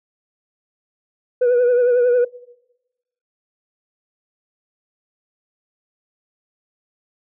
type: tone with vibrato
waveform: sine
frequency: 490.1 Hz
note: B4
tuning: 13 cents flat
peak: -10 dBFS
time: 1.41-2.25 s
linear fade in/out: 10 ms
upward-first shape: triangle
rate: 11 Hz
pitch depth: 54 cents each way
effects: noise-tail reverb RT60 1.0 s tail -22 dB re dry + tanh soft clip ceiling -11 dBFS